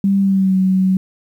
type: tone with pitch glide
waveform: sine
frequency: 196.7 to 188.14 Hz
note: G3 to F#3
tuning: +6 to +29 cents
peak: -11 dBFS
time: 0.04-0.97 s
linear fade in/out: 2 ms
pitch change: -77 cents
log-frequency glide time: 0.2-0.56 s
effects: 8-bit